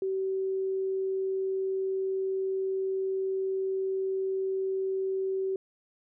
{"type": "tone", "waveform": "sine", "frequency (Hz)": 382.6, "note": "G4", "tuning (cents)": -42, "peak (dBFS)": -27, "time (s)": [0.02, 5.56], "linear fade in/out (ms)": 2, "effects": []}